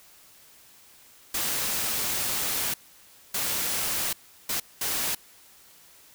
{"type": "noise bursts at uneven times", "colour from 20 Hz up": "white", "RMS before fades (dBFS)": -28, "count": 4, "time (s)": [[1.34, 2.74], [3.34, 4.13], [4.49, 4.6], [4.81, 5.15]], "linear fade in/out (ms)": 5, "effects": ["white hiss -54 dBFS RMS until 6.14 s"]}